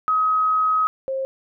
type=tone pair in turn; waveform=sine; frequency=1268 / 533.1 Hz; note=D#6 / C5; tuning=+32 / +32 cents; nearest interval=octave + minor third; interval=1500 cents; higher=first; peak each=-16 / -22 dBFS; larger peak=first; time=0.08-0.87 / 1.08-1.25 s; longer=first; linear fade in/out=0 ms; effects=none